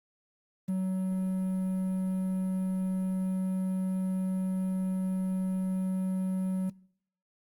triangle tone with quantisation, 187.4 Hz, F#3, 22 cents sharp, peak -25 dBFS, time 0.68-6.7 s, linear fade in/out 10 ms, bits 9, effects noise-tail reverb RT60 0.7 s tail -25 dB re dry + Opus 32 kbps

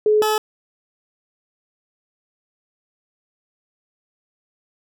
sine / 20% pulse tone pair in turn, 425.6 / 429.8 Hz, G#4 / A4, +42 / -41 cents, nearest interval unison, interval 17 cents, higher second, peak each -12 dBFS, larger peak neither, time 0.06-0.22 / 0.22-0.38 s, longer neither, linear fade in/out 2 ms, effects none

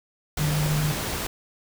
sine tone in noise, 150.9 Hz, D3, 47 cents sharp, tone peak -22 dBFS, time 0.39-0.92 s, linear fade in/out 5 ms, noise pink, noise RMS -29 dBFS, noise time 0.37-1.27 s, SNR +4 dB, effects none

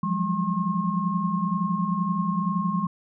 sine tone cluster, 172 / 182.6 / 204.7 / 1075 Hz, F3 / F#3 / G#3 / C6, -26 / -23 / -25 / +47 cents, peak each -28 dBFS, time 0.03-2.87 s, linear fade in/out 5 ms, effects none

